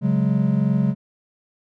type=chord; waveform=triangle; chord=C# suspended fourth; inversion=none; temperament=equal; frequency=138.59 / 185 / 207.7 Hz; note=C#3 / F#3 / G#3; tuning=0 / 0 / 0 cents; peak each=-19 dBFS; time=0.01-0.95 s; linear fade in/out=50 ms; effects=none